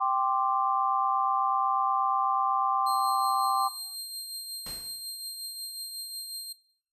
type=chord; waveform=sine; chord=G suspended fourth; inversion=none; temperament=equal; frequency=784 / 1046.5 / 1174.7 Hz; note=G5 / C6 / D6; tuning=0 / 0 / 0 cents; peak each=-28 dBFS; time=0-3.69 s; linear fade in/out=20 ms
type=tone with tremolo; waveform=sawtooth; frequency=4186 Hz; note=C8; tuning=in tune; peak=-31 dBFS; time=2.86-6.53 s; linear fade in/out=10 ms; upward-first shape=triangle; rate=5.5 Hz; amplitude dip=45%
type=noise with exponential decay; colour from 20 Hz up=pink; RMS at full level=-41 dBFS; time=4.66-5.12 s; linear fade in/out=5 ms; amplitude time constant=99 ms
effects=noise-tail reverb RT60 0.6 s tail -18 dB re dry + resampled to 32000 Hz